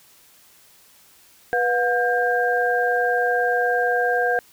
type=tone cluster; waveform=sine; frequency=489.4 / 719 / 1596 Hz; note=B4 / F#5 / G6; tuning=-16 / -50 / +31 cents; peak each=-22 dBFS; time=1.53-4.39 s; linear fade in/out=0 ms; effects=white hiss -53 dBFS RMS until 4.52 s